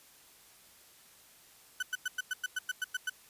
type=tone bursts; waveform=35% pulse; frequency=1500 Hz; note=F#6; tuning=23 cents sharp; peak=-29 dBFS; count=11; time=1.8-3.097 s; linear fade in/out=5 ms; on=27 ms; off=100 ms; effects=white hiss -59 dBFS RMS until 3.29 s + resampled to 32000 Hz